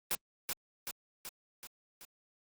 white noise with echo, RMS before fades -32 dBFS, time 0.11-0.15 s, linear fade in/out 0 ms, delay 380 ms, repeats 5, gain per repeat -4 dB, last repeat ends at 2.05 s, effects Opus 32 kbps

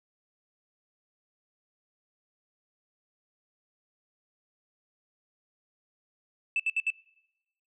sine tone bursts, 2637 Hz, E7, in tune, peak -23 dBFS, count 4, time 6.56-6.903 s, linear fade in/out 2 ms, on 37 ms, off 65 ms, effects noise-tail reverb RT60 0.9 s tail -24 dB re dry + tanh soft clip ceiling -20 dBFS

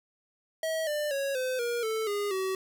square tone with pitch steps, 642 / 595.6 / 552.5 / 512.5 / 475.4 / 441 / 409.1 / 379.5 Hz, E5 / D5 / C#5 / C5 / A#4 / A4 / G#4 / F#4, -46 / +24 / -6 / -36 / +34 / +4 / -26 / +44 cents, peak -29 dBFS, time 0.63-2.55 s, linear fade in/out 2 ms, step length 240 ms, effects none

